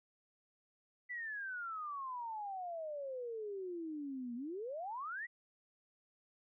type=exponential two-way sweep; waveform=sine; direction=down then up; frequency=2000 to 233.1 to 2000 Hz; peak=-40 dBFS; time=1.09-5.27 s; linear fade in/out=20 ms; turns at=4.35 s; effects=none